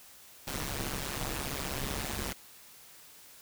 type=noise with amplitude modulation; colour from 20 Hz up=pink; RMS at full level=-32 dBFS; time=0.47-2.33 s; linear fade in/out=5 ms; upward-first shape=sine; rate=139 Hz; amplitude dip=90%; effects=white hiss -54 dBFS RMS until 3.41 s